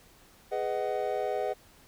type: chord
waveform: triangle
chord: G# minor seventh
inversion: none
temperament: just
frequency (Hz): 415.3 / 498.4 / 623 / 747.5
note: G#4 / B4 / D#5 / F#5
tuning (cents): 0 / +16 / +2 / +17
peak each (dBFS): -32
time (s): 0.51-1.54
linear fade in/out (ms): 20
effects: pink hiss -58 dBFS RMS until 1.87 s